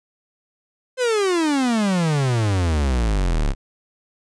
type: exponential sweep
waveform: 45% pulse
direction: down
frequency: 523.3 to 32.7 Hz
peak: -17 dBFS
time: 0.97-3.55 s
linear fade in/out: 50 ms
effects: resampled to 22050 Hz